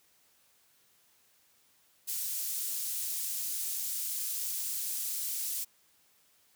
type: high-pass noise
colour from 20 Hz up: pink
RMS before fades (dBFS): -35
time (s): 2.07-5.65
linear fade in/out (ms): 20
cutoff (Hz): 8300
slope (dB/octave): 12
effects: white hiss -67 dBFS RMS until 6.55 s + high-pass 60 Hz 12 dB/octave